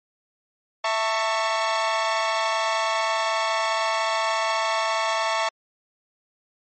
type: chord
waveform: sawtooth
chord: A major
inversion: second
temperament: equal with one note detuned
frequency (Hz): 659.3 / 893.8 / 1108.7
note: E5 / A5 / C#6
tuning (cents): 0 / +27 / 0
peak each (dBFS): -22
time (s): 0.84-5.49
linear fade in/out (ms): 5
effects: low-pass 6000 Hz 12 dB/octave + MP3 32 kbps